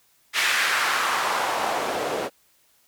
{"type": "noise with band-pass filter sweep", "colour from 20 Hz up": "white", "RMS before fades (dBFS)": -24, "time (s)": [0.33, 2.3], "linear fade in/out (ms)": 50, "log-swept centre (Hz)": [2100, 450], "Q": 1.7, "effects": ["white hiss -62 dBFS RMS until 2.87 s"]}